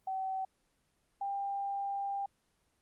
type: tone pair in turn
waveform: sine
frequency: 763 / 795.7 Hz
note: G5 / G5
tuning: -47 / +26 cents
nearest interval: minor second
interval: 73 cents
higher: second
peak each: -33 / -33 dBFS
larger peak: neither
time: 0.07-0.45 / 1.21-2.26 s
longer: second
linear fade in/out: 5 ms
effects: pink hiss -75 dBFS RMS until 2.81 s + Opus 24 kbps